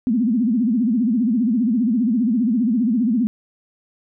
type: tone with vibrato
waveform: sine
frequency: 233.1 Hz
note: A#3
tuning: in tune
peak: -15 dBFS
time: 0.07-3.27 s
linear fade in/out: 0 ms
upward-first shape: sine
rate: 15 Hz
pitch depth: 200 cents each way
effects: none